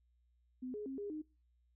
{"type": "tone with pitch steps", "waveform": "sine", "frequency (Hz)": [254.4, 419, 267.9, 408, 307.6], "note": ["C4", "G#4", "C4", "G#4", "D#4"], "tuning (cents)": [-48, 15, 41, -31, -20], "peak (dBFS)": -40, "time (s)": [0.62, 1.22], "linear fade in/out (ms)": 10, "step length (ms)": 120, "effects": ["noise-tail reverb RT60 0.3 s tail -23 dB re dry", "added 60 Hz sine -70 dBFS peak until 1.75 s"]}